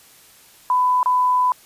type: tone with dropouts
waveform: sine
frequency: 1000 Hz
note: B5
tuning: 21 cents sharp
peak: -14 dBFS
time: 0.7-1.52 s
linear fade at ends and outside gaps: 1 ms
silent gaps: 1.03-1.059 s
effects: white hiss -49 dBFS RMS until 1.65 s + resampled to 32000 Hz